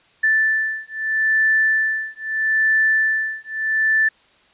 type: beating tone pair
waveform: sine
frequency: 1760 / 1760.78 Hz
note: A6 / A6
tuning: 0 / +1 cents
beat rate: 0.78 Hz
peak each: -19 dBFS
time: 0.23-4.09 s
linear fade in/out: 10 ms
effects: white hiss -55 dBFS RMS until 4.53 s + resampled to 8000 Hz